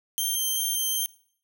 5% pulse tone with vibrato, 3148 Hz, G7, 7 cents sharp, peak -17 dBFS, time 0.18-1.06 s, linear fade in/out 0 ms, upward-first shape sine, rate 2.5 Hz, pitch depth 9 cents each way, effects noise-tail reverb RT60 0.6 s tail -23 dB re dry

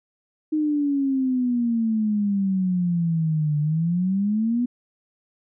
sine exponential two-way sweep, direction down then up, 311.1 to 147.2 to 248.3 Hz, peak -19 dBFS, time 0.52-4.66 s, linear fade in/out 10 ms, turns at 3.59 s, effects none

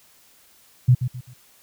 sine tone with echo, 125.1 Hz, B2, 23 cents sharp, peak -10 dBFS, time 0.88-0.95 s, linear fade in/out 10 ms, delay 130 ms, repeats 3, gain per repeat -10 dB, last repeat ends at 1.34 s, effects white hiss -55 dBFS RMS until 1.62 s

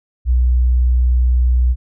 sine tone, 61.74 Hz, B1, in tune, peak -10 dBFS, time 0.25-1.76 s, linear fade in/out 50 ms, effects none

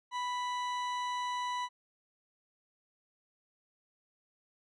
40% pulse tone, 987.8 Hz, B5, in tune, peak -32 dBFS, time 0.11-1.69 s, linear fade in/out 50 ms, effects low-pass 5000 Hz 12 dB/octave

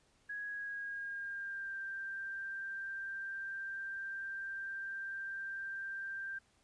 sine tone with pitch glide, 1661.2 to 1578.9 Hz, G#6 to G6, 0 to +12 cents, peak -39 dBFS, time 0.29-6.39 s, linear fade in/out 10 ms, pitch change -88 cents, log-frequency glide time 0.48-1.77 s, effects pink hiss -71 dBFS RMS until 6.63 s + resampled to 22050 Hz

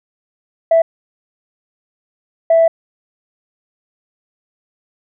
sine tone bursts at uneven times, 659.3 Hz, E5, in tune, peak -6 dBFS, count 2, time 0.71-0.82 / 2.5-2.68 s, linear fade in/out 5 ms, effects tanh soft clip ceiling -4 dBFS

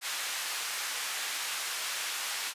pink band-pass noise, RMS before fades -35 dBFS, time 0.01-2.54 s, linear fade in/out 50 ms, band 1400 to 12000 Hz, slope 12 dB/octave, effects resampled to 32000 Hz

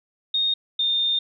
sine tone pair in turn, 3700 / 3632 Hz, A#7 / A#7, -14 / -46 cents, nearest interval unison, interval 32 cents, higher first, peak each -19 / -19 dBFS, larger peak neither, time 0.34-0.54 / 0.79-1.19 s, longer second, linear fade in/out 5 ms, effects none

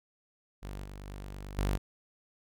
sawtooth tone with level steps, 49 Hz, G1, in tune, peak -35 / -39 / -37 / -24 dBFS, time 0.62-1.78 s, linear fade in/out 20 ms, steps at 0.84 / 1.07 / 1.58 s, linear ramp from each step 5 ms, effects none

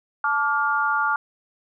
sine tone cluster, 873 / 1162 / 1410 Hz, A5 / D6 / F6, -14 / -19 / +16 cents, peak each -25 / -24 / -22 dBFS, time 0.24-1.16 s, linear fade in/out 2 ms, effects none

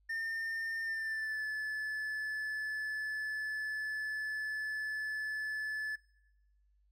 triangle tone with pitch glide, 1810 to 1731.3 Hz, A6 to A6, +48 to -28 cents, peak -33 dBFS, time 0.09-5.96 s, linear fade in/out 10 ms, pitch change -76 cents, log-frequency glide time 0.83-1.45 s, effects noise-tail reverb RT60 1.0 s tail -21 dB re dry + added 50 Hz sine -67 dBFS peak until 6.91 s

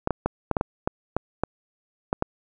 clicks, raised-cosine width 1 ms, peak -8 dBFS, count 11, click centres 0.074 / 0.107 / 0.26 / 0.513 / 0.568 / 0.611 / 0.875 / 1.166 / 1.436 / 2.129 / 2.224 s, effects none

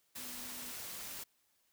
sine tone in noise, 246.9 Hz, B3, in tune, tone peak -55 dBFS, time 0.17-0.72 s, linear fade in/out 10 ms, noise white, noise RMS -45 dBFS, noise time 0.15-1.24 s, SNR -13 dB, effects white hiss -75 dBFS RMS until 1.72 s

